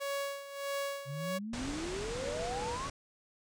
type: tone with tremolo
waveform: sawtooth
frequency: 559 Hz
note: C#5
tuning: 14 cents sharp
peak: -29 dBFS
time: 0-1.39 s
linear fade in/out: 20 ms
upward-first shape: sine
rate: 1.6 Hz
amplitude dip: 75%
type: exponential sweep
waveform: sine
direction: up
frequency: 132.4 to 1172 Hz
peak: -37 dBFS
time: 1.05-2.9 s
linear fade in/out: 50 ms
type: low-pass noise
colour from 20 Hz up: pink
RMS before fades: -41 dBFS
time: 1.53-2.9 s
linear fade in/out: 5 ms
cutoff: 8800 Hz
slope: 48 dB/octave
type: tone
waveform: triangle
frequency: 487.1 Hz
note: B4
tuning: 24 cents flat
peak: -37 dBFS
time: 2.21-2.77 s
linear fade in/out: 20 ms
effects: none